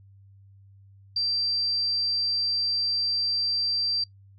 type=tone; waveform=sine; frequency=4700 Hz; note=D8; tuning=1 cent sharp; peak=-23 dBFS; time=1.16-4.04 s; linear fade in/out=5 ms; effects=noise-tail reverb RT60 0.1 s tail -20 dB re dry + added 98 Hz sine -50 dBFS peak until 4.38 s